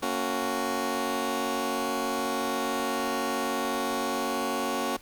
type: chord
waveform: 15% pulse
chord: F# major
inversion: first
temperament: just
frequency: 231.2 / 277.5 / 370 Hz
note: A#3 / C#4 / F#4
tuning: -14 / +2 / 0 cents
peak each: -26 / -25 / -26 dBFS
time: 0.02-4.97 s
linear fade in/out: 10 ms
effects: pink hiss -53 dBFS RMS until 5.01 s